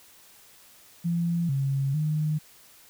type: tone with pitch steps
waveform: sine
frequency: 170.4 / 136.9 / 153.3 Hz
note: F3 / C#3 / D#3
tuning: -42 / -21 / -25 cents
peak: -23 dBFS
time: 1.04-2.39 s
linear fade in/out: 20 ms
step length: 450 ms
effects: white hiss -54 dBFS RMS until 2.89 s